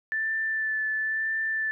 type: tone with vibrato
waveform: sine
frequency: 1760 Hz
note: A6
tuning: in tune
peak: -25 dBFS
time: 0.12-1.71 s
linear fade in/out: 0 ms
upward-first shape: sine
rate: 0.99 Hz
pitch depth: 16 cents each way
effects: none